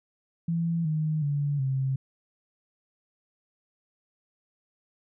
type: tone with pitch steps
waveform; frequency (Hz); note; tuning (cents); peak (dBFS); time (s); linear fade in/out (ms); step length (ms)
sine; 167.3 / 155.2 / 143.97 / 133.56; E3 / D#3 / D3 / C3; +26 / -4 / -34 / +36; -24; 0.48-1.96; 5; 370
effects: none

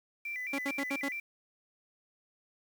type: tone with vibrato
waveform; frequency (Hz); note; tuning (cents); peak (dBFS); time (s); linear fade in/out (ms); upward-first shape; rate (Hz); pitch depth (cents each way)
sine; 2169; C#7; -38; -35; 0.25-1.2; 5; square; 4.6; 140
type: tone bursts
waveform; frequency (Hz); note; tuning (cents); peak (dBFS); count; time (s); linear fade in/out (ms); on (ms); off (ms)
sawtooth; 277.2; C#4; 0; -28; 5; 0.53-1.086; 5; 56; 69
effects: 9-bit

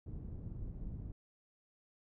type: low-pass noise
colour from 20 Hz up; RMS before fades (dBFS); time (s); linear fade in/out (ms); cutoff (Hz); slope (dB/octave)
pink; -44; 0.06-1.12; 5; 180; 12
effects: none

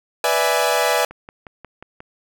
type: chord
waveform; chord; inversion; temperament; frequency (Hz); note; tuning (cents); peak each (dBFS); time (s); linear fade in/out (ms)
sawtooth; E dominant seventh; second; equal; 493.9 / 587.3 / 659.3 / 830.6; B4 / D5 / E5 / G#5; 0 / 0 / 0 / 0; -18; 0.24-1.05; 2
type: click train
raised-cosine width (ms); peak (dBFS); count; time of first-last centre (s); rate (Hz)
0.5; -22; 6; 1.11-2.004; 5.59
effects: none

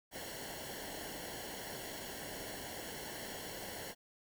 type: noise with comb filter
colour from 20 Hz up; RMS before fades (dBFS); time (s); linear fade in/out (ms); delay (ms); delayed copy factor
pink; -45; 0.11-3.95; 50; 0.81; -0.75
effects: none

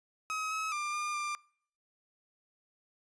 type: tone with pitch steps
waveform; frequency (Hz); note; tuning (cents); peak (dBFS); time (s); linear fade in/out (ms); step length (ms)
30% pulse; 1272 / 1285 / 1193 / 1205 / 1191; D#6 / E6 / D6 / D6 / D6; +38 / -45 / +27 / +44 / +24; -30; 0.3-1.35; 0; 210
effects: noise-tail reverb RT60 0.6 s tail -26 dB re dry + resampled to 22050 Hz

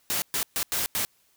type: noise bursts at uneven times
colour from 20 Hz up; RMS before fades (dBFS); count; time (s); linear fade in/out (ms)
white; -27; 5; 0.1-0.22 / 0.34-0.43 / 0.56-0.63 / 0.72-0.86 / 0.95-1.05; 0
effects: white hiss -65 dBFS RMS until 1.36 s

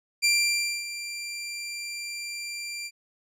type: tone with ADSR envelope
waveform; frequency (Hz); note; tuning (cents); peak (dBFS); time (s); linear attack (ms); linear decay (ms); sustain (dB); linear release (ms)
20% pulse; 2368; D7; +14; -14; 0.22-2.91; 27; 590; -14; 50
effects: resampled to 32000 Hz

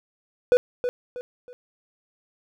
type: tone with echo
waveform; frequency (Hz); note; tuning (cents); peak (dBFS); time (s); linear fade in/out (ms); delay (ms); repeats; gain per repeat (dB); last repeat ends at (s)
triangle; 493.9; B4; 0; -11; 0.52-0.57; 0; 320; 3; -9; 1.53
effects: none

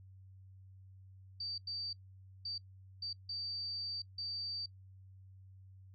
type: tone bursts at uneven times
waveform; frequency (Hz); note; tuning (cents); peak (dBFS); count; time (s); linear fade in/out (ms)
sine; 4631; D8; -25; -38; 6; 1.4-1.58 / 1.67-1.93 / 2.45-2.58 / 3.02-3.13 / 3.29-4.02 / 4.18-4.66; 5
effects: noise-tail reverb RT60 0.1 s tail -24 dB re dry + added 95 Hz sine -54 dBFS peak until 5.94 s

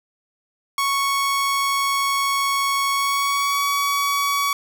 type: tone with pitch glide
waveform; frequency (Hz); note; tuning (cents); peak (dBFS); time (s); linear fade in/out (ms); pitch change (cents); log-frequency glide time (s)
sawtooth; 1108.7 to 1130; C#6 to C#6; 0 to +33; -15; 0.78-4.53; 2; +33; 2.92-3.64
effects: none

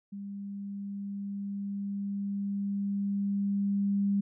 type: tone with level ramp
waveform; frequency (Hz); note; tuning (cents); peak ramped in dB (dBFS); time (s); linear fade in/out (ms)
sine; 200; G3; +35; -37 to -24; 0.12-4.21; 10
effects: none

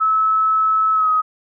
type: tone with pitch glide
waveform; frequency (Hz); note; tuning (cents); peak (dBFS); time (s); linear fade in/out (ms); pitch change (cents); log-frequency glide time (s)
sine; 1299 to 1262; E6 to D#6; -26 to +24; -13; 0-1.22; 20; -50; 0.93-1.1
effects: none

